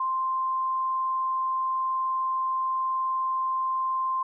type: tone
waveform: sine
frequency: 1046.5 Hz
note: C6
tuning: in tune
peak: -24 dBFS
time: 0-4.23 s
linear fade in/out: 5 ms
effects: none